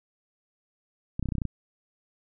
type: clicks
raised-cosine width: 5 ms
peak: -17 dBFS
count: 9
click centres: 1.195 / 1.227 / 1.257 / 1.288 / 1.322 / 1.353 / 1.383 / 1.418 / 1.453 s
effects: none